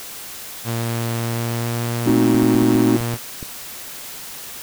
sawtooth tone with pitch glide, 116.1 to 117.92 Hz, A#2 to A#2, -7 to +20 cents, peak -17 dBFS, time 0.64-3.18 s, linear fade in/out 50 ms, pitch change +27 cents, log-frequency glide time 1.16-1.9 s
triangle chord, A diminished seventh, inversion none, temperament equal, 220 / 261.6 / 311.1 / 370 Hz, A3 / C4 / Eb4 / Gb4, 0 / 0 / 0 / 0 cents, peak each -19 / -16 / -15 / -19 dBFS, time 2.06-2.97 s, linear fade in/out 5 ms
clicks, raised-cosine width 3 ms, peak -18 dBFS, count 9, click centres 2.096 / 2.349 / 2.431 / 2.551 / 2.625 / 2.753 / 3.008 / 3.14 / 3.428 s
effects white hiss -34 dBFS RMS until 4.62 s

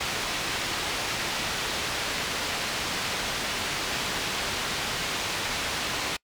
white low-pass noise, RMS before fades -30 dBFS, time 0-6.17 s, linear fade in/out 10 ms, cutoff 4100 Hz, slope 12 dB/octave, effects noise-tail reverb RT60 0.1 s tail -26 dB re dry

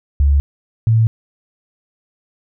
sine tone pair in turn, 70.6 / 112.62 Hz, C#2 / A2, +32 / +41 cents, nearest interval minor sixth, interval 809 cents, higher second, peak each -9 / -9 dBFS, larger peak neither, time 0.2-0.4 / 0.87-1.07 s, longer neither, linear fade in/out 0 ms, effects none

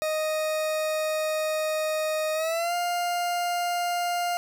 40% pulse tone with pitch glide, 622.3 to 702.6 Hz, D#5 to F5, 0 to +10 cents, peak -24 dBFS, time 0.02-4.37 s, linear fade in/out 0 ms, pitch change +210 cents, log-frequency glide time 2.34-2.74 s, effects none

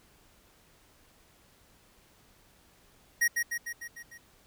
square tone with echo, 1887 Hz, A#6, 21 cents sharp, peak -23 dBFS, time 3.21-3.28 s, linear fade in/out 10 ms, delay 150 ms, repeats 6, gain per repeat -4 dB, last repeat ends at 4.18 s, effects pink hiss -62 dBFS RMS until 4.46 s

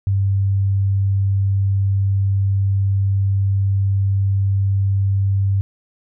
sine tone, 98.1 Hz, G2, 2 cents sharp, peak -14 dBFS, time 0.07-5.61 s, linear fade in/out 0 ms, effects none

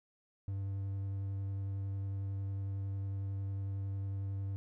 triangle tone with vibrato, 98 Hz, G2, in tune, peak -33 dBFS, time 0.48-4.56 s, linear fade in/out 0 ms, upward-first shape sine, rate 11 Hz, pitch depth 10 cents each way, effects none

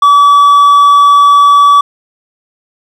sine tone with hard clipping, 1146 Hz, D6, 43 cents flat, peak -3 dBFS, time 0.02-1.81 s, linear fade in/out 5 ms, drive 3 dB, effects none

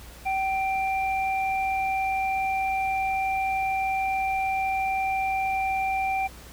sine tone pair together, 769.6 / 2367 Hz, G5 / D7, -32 / +13 cents, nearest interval octave + perfect fifth, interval 1945 cents, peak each -24 / -30 dBFS, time 0.25-6.28 s, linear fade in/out 20 ms, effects added 60 Hz sine -45 dBFS peak until 6.52 s + pink hiss -47 dBFS RMS until 6.52 s

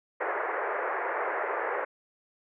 pink band-pass noise, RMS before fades -31 dBFS, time 0.2-1.85 s, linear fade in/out 10 ms, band 400 to 2000 Hz, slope 48 dB/octave, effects none

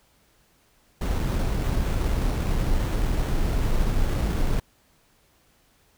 brown noise with sample-and-hold, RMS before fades -23 dBFS, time 1.01-4.6 s, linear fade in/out 5 ms, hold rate 4900 Hz, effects pink hiss -62 dBFS RMS until 5.97 s

